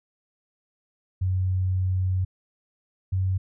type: tone pair in turn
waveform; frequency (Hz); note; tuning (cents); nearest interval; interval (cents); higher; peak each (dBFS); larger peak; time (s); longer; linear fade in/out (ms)
sine; 92.9 / 94.09; F#2 / F#2; +7 / +30; unison; 23; second; -21; neither; 1.21-2.25 / 3.12-3.38; first; 10
effects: none